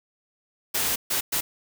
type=noise bursts at uneven times; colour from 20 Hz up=white; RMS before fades=-25 dBFS; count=3; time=0.74-0.96 / 1.1-1.21 / 1.32-1.41 s; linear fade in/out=10 ms; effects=none